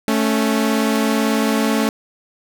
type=tone pair together; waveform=sawtooth; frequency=219.3 / 277.4 Hz; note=A3 / C#4; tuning=-6 / +1 cents; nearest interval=major third; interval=407 cents; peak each=-13 / -16 dBFS; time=0.08-1.89 s; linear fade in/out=0 ms; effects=none